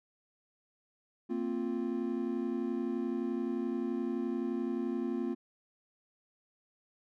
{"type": "chord", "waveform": "triangle", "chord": "Bb suspended second", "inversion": "none", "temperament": "equal with one note detuned", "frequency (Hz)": [230, 261.6, 349.2], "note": ["Bb3", "C4", "F4"], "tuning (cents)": [-23, 0, 0], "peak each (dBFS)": -34, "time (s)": [1.29, 5.35], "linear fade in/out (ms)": 20, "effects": []}